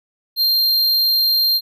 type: tone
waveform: square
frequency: 4186 Hz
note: C8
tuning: in tune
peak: -14 dBFS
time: 0.36-1.61 s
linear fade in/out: 50 ms
effects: none